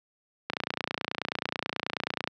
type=click train; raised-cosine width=0.3 ms; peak=-12 dBFS; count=53; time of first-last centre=0.5-2.275 s; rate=29.3 Hz; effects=high-pass 150 Hz 12 dB/octave